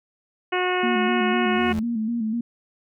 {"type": "harmonic tone", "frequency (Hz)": 363.7, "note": "F#4", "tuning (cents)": -30, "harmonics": [1, 2, 3, 4, 5, 6, 7, 8], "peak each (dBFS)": [-24, -27, -29, -30, -31, -32, -32, -33], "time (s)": [0.52, 1.73], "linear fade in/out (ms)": 10}
{"type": "tone with vibrato", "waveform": "sine", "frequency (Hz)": 226.9, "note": "A#3", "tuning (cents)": -47, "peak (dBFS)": -22, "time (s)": [0.83, 2.41], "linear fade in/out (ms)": 5, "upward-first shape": "square", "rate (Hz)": 4, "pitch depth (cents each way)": 66}
{"type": "tone with exponential growth", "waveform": "35% pulse", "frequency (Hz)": 85.1, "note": "F2", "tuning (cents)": -44, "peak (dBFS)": -26, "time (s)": [1.28, 1.79], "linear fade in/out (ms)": 0, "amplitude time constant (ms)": 110}
{"effects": []}